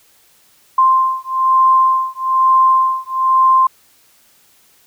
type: beating tone pair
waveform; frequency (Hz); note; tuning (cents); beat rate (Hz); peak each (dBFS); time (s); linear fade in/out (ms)
sine; 1047 / 1048.1; C6 / C6; +1 / +3; 1.1; -13; 0.78-3.67; 5
effects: white hiss -52 dBFS RMS until 4.86 s